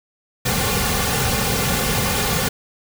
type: noise with comb filter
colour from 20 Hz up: pink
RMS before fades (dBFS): -20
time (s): 0.45-2.49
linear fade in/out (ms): 10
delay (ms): 3.1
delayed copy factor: -0.9
effects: none